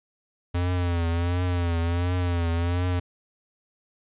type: tone with vibrato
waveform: square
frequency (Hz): 86.9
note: F2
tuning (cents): -8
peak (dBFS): -23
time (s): 0.54-3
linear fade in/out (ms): 10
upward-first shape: triangle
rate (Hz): 1.4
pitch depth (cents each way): 77
effects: resampled to 8000 Hz + 10-bit